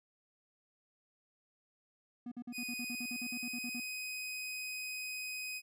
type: tone bursts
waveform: triangle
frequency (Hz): 242.1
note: B3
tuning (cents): -34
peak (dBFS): -38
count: 15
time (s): 2.26-3.801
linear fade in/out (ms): 5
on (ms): 57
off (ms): 49
type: tone with pitch glide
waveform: sawtooth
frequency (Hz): 2489 to 2509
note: D#7 to D#7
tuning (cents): 0 to +14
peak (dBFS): -36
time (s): 2.52-5.62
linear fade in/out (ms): 50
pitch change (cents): +14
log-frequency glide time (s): 2.68-3.34
effects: none